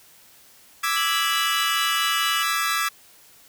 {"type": "chord", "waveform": "sawtooth", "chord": "E dominant seventh", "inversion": "third", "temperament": "equal", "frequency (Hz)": [1174.7, 1318.5, 1661.2, 1975.5], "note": ["D6", "E6", "G#6", "B6"], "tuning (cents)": [0, 0, 0, 0], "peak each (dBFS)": [-23, -22, -24, -26], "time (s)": [0.83, 2.89], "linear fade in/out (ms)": 10}
{"type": "tone", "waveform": "sine", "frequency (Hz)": 2936, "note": "F#7", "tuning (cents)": -14, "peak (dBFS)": -26, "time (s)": [0.96, 2.43], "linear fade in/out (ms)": 10}
{"effects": ["white hiss -52 dBFS RMS until 3.48 s"]}